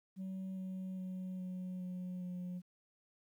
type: tone with pitch steps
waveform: sine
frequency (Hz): 189.3 / 187.34 / 185.4 / 183.49 / 181.59 / 179.71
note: F#3 / F#3 / F#3 / F#3 / F#3 / F3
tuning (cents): +40 / +22 / +4 / -14 / -32 / +50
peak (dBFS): -37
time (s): 0.16-2.62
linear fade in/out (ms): 50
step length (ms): 410
effects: tanh soft clip ceiling -39 dBFS + 12-bit